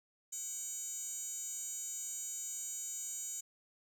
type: tone with high-pass filter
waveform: 15% pulse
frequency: 758 Hz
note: F#5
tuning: 42 cents sharp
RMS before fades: -42 dBFS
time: 0.32-3.41 s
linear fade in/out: 10 ms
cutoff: 6800 Hz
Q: 5.4
effects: none